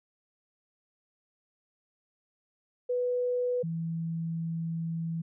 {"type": "tone pair in turn", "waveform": "sine", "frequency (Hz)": [493.9, 164.82], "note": ["B4", "E3"], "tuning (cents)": [0, 0], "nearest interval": "octave + perfect fifth", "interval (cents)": 1900, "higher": "first", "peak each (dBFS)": [-26, -30], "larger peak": "first", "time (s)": [[2.89, 3.63], [3.63, 5.22]], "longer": "second", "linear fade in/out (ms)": 10, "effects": []}